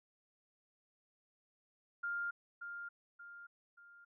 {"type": "tone with echo", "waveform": "sine", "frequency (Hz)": 1402, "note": "F6", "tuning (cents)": 6, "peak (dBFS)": -36, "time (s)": [2.03, 2.31], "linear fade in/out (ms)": 10, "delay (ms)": 580, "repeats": 3, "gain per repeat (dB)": -7, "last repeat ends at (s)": 4.05, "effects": []}